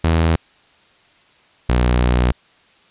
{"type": "tone pair in turn", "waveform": "sawtooth", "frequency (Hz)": [81.7, 61.09], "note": ["E2", "B1"], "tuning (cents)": [-15, -18], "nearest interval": "perfect fourth", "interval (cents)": 503, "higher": "first", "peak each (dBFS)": -9, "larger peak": "neither", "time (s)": [[0.04, 0.36], [1.69, 2.32]], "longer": "second", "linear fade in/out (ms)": 5, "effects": ["white hiss -53 dBFS RMS until 2.9 s", "resampled to 8000 Hz"]}